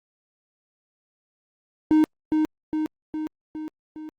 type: tone with echo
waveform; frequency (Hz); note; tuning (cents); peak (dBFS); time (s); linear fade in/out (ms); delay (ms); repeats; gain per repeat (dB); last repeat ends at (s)
triangle; 310; D#4; -6; -12; 1.91-2.04; 0; 410; 5; -4; 4.09
effects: Opus 32 kbps